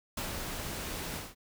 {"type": "noise with ADSR envelope", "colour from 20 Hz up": "pink", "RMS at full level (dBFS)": -35, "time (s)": [0.17, 1.35], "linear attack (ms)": 5, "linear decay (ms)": 120, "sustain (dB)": -3, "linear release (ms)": 190, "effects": []}